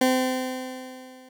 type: tone with level ramp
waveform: 20% pulse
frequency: 257.3 Hz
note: C4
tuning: 29 cents flat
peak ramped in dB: -12 to -42 dBFS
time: 0.01-1.29 s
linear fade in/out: 5 ms
effects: none